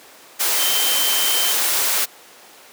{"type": "tone in noise", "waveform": "sine", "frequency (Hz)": 3108, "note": "G7", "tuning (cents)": -16, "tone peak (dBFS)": -22, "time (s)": [0.58, 1.53], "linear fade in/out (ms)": 20, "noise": "white", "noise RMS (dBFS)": -19, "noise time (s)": [0.39, 2.06], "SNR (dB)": -6, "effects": ["pink hiss -44 dBFS RMS until 2.72 s", "high-pass 400 Hz 12 dB/octave"]}